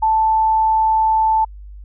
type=tone; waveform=sine; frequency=880 Hz; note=A5; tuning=in tune; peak=-12 dBFS; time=0.02-1.45 s; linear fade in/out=10 ms; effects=added 50 Hz sine -33 dBFS peak until 1.84 s